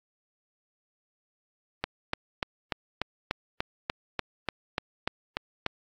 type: click train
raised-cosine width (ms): 0.3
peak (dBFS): -11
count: 14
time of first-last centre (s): 1.84-5.664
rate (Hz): 3.4
effects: AAC 64 kbps